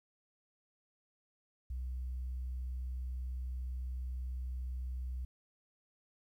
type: tone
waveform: sine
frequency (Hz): 63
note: B1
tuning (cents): +35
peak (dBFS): -35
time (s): 1.7-5.25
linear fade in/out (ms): 5
effects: tanh soft clip ceiling -34 dBFS + 12-bit

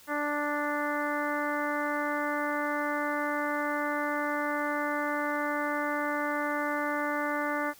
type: harmonic tone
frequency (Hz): 293.7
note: D4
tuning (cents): 0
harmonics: 1 / 2 / 3 / 4 / 5 / 6 / 7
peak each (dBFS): -34 / -34 / -36 / -35 / -36 / -37 / -40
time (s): 0.07-7.74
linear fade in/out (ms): 50
effects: white hiss -55 dBFS RMS until 7.79 s

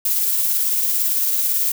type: noise with tremolo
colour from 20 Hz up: violet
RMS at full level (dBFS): -18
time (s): 0.05-1.72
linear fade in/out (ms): 5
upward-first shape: sine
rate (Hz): 18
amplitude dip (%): 25
effects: none

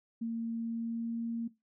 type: tone with pitch glide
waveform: sine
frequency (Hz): 229.2 to 231.2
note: A#3 to A#3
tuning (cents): -29 to -14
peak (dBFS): -32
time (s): 0.21-1.48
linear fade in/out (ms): 10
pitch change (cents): +15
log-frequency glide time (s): 0.54-1.22
effects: noise-tail reverb RT60 0.2 s tail -17 dB re dry

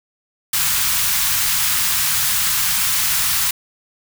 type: band-stop noise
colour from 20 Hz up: white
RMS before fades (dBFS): -18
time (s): 0.53-3.51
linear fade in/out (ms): 5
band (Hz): 170 to 960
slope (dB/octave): 24
effects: none

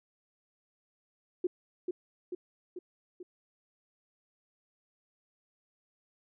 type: tone with echo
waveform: sine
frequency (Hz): 359.6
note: F#4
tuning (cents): -49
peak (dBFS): -26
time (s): 1.44-1.47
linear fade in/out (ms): 5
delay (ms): 440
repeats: 4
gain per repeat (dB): -4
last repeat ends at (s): 3.23
effects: none

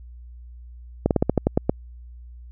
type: slowing click train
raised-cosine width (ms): 2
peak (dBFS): -4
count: 9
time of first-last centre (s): 1.06-1.695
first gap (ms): 48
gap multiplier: 1.14
effects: added 60 Hz sine -39 dBFS peak until 2.51 s

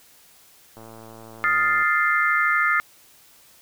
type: click train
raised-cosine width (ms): 1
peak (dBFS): -29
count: 119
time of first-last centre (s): 0.77-1.824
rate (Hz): 112
type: chord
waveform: sine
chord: F dominant seventh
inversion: third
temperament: equal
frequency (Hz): 1244.5 / 1396.9 / 1760 / 2093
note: Eb6 / F6 / A6 / C7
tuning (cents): 0 / 0 / 0 / 0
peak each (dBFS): -23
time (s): 1.44-2.8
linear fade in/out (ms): 0
effects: white hiss -53 dBFS RMS until 3.61 s

